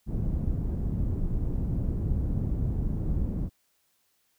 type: low-pass noise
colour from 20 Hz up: pink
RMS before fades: -28 dBFS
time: 0.06-3.5 s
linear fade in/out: 50 ms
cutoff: 190 Hz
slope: 12 dB/octave
effects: white hiss -71 dBFS RMS until 4.38 s